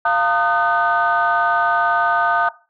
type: tone cluster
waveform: sine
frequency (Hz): 695 / 911 / 1233 / 1515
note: F5 / A#5 / D#6 / F#6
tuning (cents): -9 / -40 / -16 / +40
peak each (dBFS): -19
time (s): 0.05-2.49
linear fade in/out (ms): 5
effects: noise-tail reverb RT60 0.3 s tail -17 dB re dry + tanh soft clip ceiling -7 dBFS